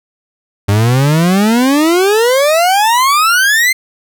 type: exponential sweep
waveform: 40% pulse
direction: up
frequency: 97.9 to 2110 Hz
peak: -7 dBFS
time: 0.68-3.73 s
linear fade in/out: 10 ms
effects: none